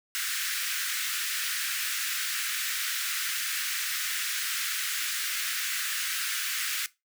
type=high-pass noise; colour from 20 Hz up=pink; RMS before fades=-31 dBFS; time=0.15-6.86 s; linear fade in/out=0 ms; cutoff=1400 Hz; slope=48 dB/octave; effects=noise-tail reverb RT60 0.2 s tail -18 dB re dry